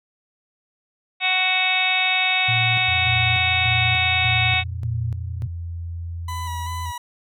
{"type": "harmonic tone", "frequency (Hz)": 371.3, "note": "F#4", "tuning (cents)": 6, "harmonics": [2, 3, 4, 5, 6, 7, 8, 9, 10], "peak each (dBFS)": [-26, -34, -33, -33, -22, -22, -34, -32, -24], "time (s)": [1.2, 4.64], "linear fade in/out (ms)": 50}
{"type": "tone with tremolo", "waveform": "sine", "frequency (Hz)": 116.5, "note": "A#2", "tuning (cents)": -1, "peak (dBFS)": -22, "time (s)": [2.48, 5.47], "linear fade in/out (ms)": 10, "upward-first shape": "square", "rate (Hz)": 1.7, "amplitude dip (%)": 65}
{"type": "tone with pitch glide", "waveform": "sine", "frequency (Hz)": [87.9, 84.81], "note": ["F2", "E2"], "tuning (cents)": [12, 50], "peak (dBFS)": -27, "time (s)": [2.87, 6.92], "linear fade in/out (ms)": 20, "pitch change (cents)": -62, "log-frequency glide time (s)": [3.18, 5.8]}
{"type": "tone with vibrato", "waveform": "40% pulse", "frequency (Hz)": 984, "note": "B5", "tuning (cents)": -7, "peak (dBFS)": -28, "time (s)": [6.28, 6.98], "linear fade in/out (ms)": 5, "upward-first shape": "square", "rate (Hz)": 2.6, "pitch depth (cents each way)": 27}
{"effects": []}